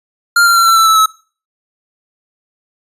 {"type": "tone with pitch steps", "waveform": "square", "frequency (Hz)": [1398, 1380.3, 1362.9, 1345.7, 1328.7, 1311.9, 1295.4], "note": ["F6", "F6", "F6", "E6", "E6", "E6", "E6"], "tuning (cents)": [1, -21, -43, 35, 13, -9, -31], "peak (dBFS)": -7, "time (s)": [0.36, 1.06], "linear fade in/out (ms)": 5, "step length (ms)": 100, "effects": ["noise-tail reverb RT60 0.4 s tail -21 dB re dry", "resampled to 32000 Hz"]}